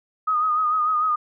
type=tone with vibrato; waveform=sine; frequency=1244.5 Hz; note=D#6; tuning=in tune; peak=-18 dBFS; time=0.27-1.16 s; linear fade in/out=10 ms; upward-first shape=sine; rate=6.7 Hz; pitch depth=45 cents each way; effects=none